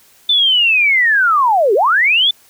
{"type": "linear two-way sweep", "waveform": "sine", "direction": "down then up", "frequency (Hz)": [3560, 370, 3560], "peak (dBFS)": -9, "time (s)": [0.29, 2.31], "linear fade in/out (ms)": 5, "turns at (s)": 1.74, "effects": ["white hiss -49 dBFS RMS until 2.49 s"]}